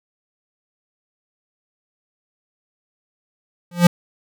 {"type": "tone with exponential growth", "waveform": "square", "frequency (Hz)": 174.61, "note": "F3", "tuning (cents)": 0, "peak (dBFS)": -4, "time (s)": [3.71, 3.87], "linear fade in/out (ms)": 5, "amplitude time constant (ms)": 33, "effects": []}